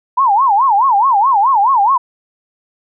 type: tone with vibrato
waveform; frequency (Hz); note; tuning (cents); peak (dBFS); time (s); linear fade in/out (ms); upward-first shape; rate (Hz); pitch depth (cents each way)
sine; 933; A#5; +1; -8; 0.17-1.98; 10; sine; 4.7; 290
effects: none